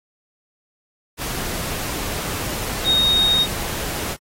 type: tone in noise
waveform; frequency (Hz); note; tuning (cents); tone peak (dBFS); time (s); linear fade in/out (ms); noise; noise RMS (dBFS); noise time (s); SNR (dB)
sine; 3729; A#7; 0; -14; 2.84-3.47; 50; pink; -27; 1.17-4.17; +10
effects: AAC 48 kbps